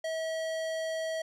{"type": "tone with hard clipping", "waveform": "sine", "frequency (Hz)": 644, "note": "E5", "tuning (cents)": -41, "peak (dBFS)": -33, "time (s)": [0.04, 1.22], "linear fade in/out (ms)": 5, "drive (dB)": 18, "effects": []}